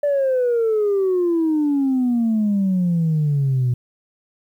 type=exponential sweep; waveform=sine; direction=down; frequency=587.3 to 121.3 Hz; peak=-14 dBFS; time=0.03-3.74 s; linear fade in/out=5 ms; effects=tanh soft clip ceiling -13 dBFS + 9-bit